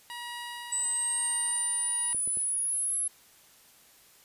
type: tone with tremolo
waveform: 15% pulse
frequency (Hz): 958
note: A#5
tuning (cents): +47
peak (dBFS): -30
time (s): 0.1-2.13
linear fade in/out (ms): 0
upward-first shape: sine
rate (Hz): 1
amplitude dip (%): 35
type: linear sweep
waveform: sine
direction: up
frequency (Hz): 7940 to 11000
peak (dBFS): -27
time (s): 0.72-3.08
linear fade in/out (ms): 5
type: clicks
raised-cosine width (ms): 2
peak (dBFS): -33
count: 3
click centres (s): 2.147 / 2.276 / 2.372
effects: white hiss -58 dBFS RMS until 4.24 s + resampled to 32000 Hz